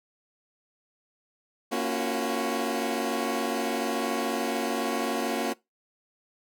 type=chord; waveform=20% pulse; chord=Gb major seventh; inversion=first; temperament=equal with one note detuned; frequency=233.1 / 277.2 / 343 / 370 Hz; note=Bb3 / Db4 / F4 / Gb4; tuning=0 / 0 / -31 / 0 cents; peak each=-26 / -27 / -30 / -27 dBFS; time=1.71-5.54 s; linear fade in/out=20 ms; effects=noise-tail reverb RT60 0.2 s tail -22 dB re dry